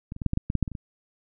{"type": "clicks", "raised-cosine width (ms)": 5, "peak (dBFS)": [-22, -26, -19, -9, -13, -11, -15, -10, -8, -20, -24, -22], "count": 12, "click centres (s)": [0.121, 0.164, 0.218, 0.263, 0.334, 0.374, 0.501, 0.553, 0.627, 0.678, 0.717, 0.752], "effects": []}